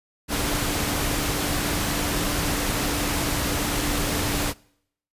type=tone in noise; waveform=sine; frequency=291.9 Hz; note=D4; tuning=10 cents flat; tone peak=-31 dBFS; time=0.28-4.54 s; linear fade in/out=50 ms; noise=pink; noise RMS=-25 dBFS; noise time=0.28-4.54 s; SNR=-9 dB; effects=noise-tail reverb RT60 0.7 s tail -24 dB re dry + resampled to 32000 Hz